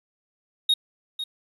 triangle tone with echo, 3742 Hz, A#7, 6 cents sharp, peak -15 dBFS, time 0.69-0.74 s, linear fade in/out 5 ms, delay 500 ms, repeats 1, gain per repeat -11 dB, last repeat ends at 1.24 s, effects resampled to 32000 Hz + 9-bit

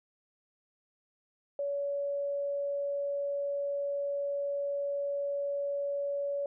sine tone, 566 Hz, C#5, 36 cents sharp, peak -30 dBFS, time 1.59-6.46 s, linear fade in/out 2 ms, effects none

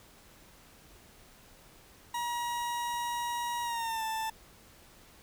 40% pulse tone with pitch glide, 954 to 885 Hz, A#5 to A5, +40 to +10 cents, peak -31 dBFS, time 2.14-4.3 s, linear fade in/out 5 ms, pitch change -130 cents, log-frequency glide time 3.63-4.03 s, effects pink hiss -57 dBFS RMS until 5.22 s

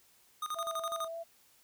square tone with tremolo, 1232 Hz, D#6, 17 cents flat, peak -34 dBFS, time 0.42-1.08 s, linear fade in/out 5 ms, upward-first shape square, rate 12 Hz, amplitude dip 80%
sine tone with vibrato, 662 Hz, E5, 7 cents sharp, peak -38 dBFS, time 0.55-1.24 s, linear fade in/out 20 ms, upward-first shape triangle, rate 3.5 Hz, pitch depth 21 cents each way
effects white hiss -65 dBFS RMS until 1.63 s

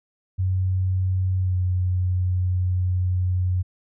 sine tone with pitch glide, 93.2 to 91.18 Hz, F#2 to F#2, +13 to -25 cents, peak -19 dBFS, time 0.38-3.63 s, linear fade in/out 20 ms, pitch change -38 cents, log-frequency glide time 1.4-1.56 s, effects none

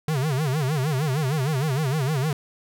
square tone with vibrato, 142.7 Hz, D3, 49 cents flat, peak -22 dBFS, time 0.08-2.33 s, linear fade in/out 2 ms, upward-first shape sine, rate 6.5 Hz, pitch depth 200 cents each way, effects none

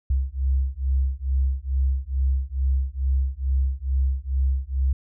sine beating tone pair, 65.41 / 67.71 Hz, C2 / C#2, 0 / -40 cents, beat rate 2.3 Hz, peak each -23 dBFS, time 0.1-4.93 s, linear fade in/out 5 ms, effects none

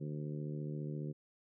harmonic tone, 74.6 Hz, D2, 28 cents sharp, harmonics 2 / 3 / 4 / 5 / 6 / 7, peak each -39 / -47 / -48 / -48 / -54 / -55 dBFS, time 0-1.13 s, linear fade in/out 20 ms, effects none

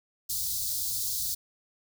white band-stop noise, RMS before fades -31 dBFS, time 0.29-1.35 s, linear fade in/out 10 ms, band 130 to 3900 Hz, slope 48 dB/octave, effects none

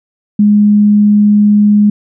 sine tone, 207.7 Hz, G#3, in tune, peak -4 dBFS, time 0.39-1.9 s, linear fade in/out 5 ms, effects none

